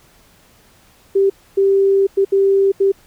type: tone bursts at uneven times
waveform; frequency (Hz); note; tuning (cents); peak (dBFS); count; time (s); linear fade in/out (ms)
sine; 391.8; G4; -1; -10; 5; 1.15-1.3 / 1.57-2.07 / 2.17-2.25 / 2.32-2.72 / 2.8-2.92; 10
effects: pink hiss -51 dBFS RMS until 3.06 s